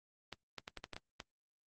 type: clicks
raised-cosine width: 0.2 ms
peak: -25 dBFS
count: 8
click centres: 0.327 / 0.583 / 0.679 / 0.773 / 0.841 / 0.933 / 0.965 / 1.202 s
effects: Opus 24 kbps